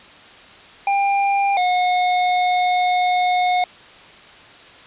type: tone pair in turn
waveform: square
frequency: 797 / 724.8 Hz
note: G5 / F#5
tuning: +28 / -36 cents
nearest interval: major second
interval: 164 cents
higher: first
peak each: -16 dBFS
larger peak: neither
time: 0.87-1.57 / 1.57-3.64 s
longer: second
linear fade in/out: 2 ms
effects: white hiss -43 dBFS RMS until 4.86 s + resampled to 8000 Hz